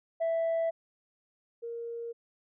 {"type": "tone pair in turn", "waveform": "sine", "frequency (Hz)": [660, 466.7], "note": ["E5", "A#4"], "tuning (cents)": [2, 2], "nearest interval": "tritone", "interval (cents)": 600, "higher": "first", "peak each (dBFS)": [-24, -35], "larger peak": "first", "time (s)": [[0.2, 0.71], [1.62, 2.13]], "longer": "neither", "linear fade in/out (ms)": 20, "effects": ["tanh soft clip ceiling -25 dBFS"]}